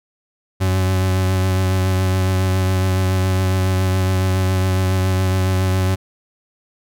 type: tone with vibrato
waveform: 40% pulse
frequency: 93.7 Hz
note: F#2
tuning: 22 cents sharp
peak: -14 dBFS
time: 0.6-5.96 s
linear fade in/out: 20 ms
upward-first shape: triangle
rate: 7.2 Hz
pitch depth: 22 cents each way
effects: none